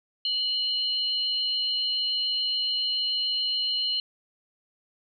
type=tone pair together; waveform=sine; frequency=2957 / 4182 Hz; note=F#7 / C8; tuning=-2 / -2 cents; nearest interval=tritone; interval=600 cents; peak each=-27 dBFS; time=0.25-4 s; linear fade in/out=2 ms; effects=none